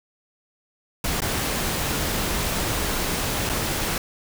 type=noise with dropouts; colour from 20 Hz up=pink; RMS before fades=-25 dBFS; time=1.04-3.98 s; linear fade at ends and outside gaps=2 ms; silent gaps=1.205-1.219 / 3.492-3.496 s; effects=none